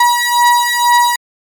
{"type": "beating tone pair", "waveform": "35% pulse", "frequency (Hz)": [962, 964.1], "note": ["B5", "B5"], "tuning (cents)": [-46, -42], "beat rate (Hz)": 2.1, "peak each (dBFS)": -10, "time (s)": [0, 1.16], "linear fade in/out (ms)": 5, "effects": ["MP3 96 kbps"]}